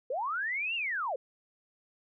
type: linear two-way sweep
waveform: sine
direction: up then down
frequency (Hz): 466.2 to 2846 to 466.2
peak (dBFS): -30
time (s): 0.1-1.16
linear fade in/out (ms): 5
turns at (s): 0.75
effects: none